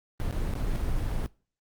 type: noise with dropouts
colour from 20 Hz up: brown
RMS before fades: -28 dBFS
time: 0.2-1.26 s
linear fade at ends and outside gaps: 0 ms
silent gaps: 0.31-0.326 / 0.537-0.553 / 0.754-0.758 s
effects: noise-tail reverb RT60 0.4 s tail -24 dB re dry + Opus 24 kbps